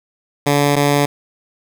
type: tone pair in turn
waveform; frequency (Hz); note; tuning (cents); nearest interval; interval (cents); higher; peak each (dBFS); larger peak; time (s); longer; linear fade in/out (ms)
10% pulse; 143.8 / 143.8; D3 / D3; -36 / -36; unison; 0; neither; -4; neither; 0.46-0.76 / 0.76-1.06; neither; 10
effects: none